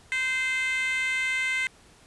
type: tone with high-pass filter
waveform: 10% pulse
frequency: 518 Hz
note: C5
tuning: 17 cents flat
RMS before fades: -27 dBFS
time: 0.12-1.67 s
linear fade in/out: 0 ms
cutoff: 1900 Hz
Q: 8.1
effects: pink hiss -55 dBFS RMS until 2.06 s + resampled to 24000 Hz